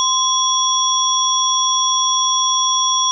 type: tone cluster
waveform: sine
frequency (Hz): 1039 / 3372 / 5680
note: C6 / G#7 / F8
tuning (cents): -12 / +26 / +28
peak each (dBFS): -18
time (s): 0-3.11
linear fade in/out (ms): 0
effects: none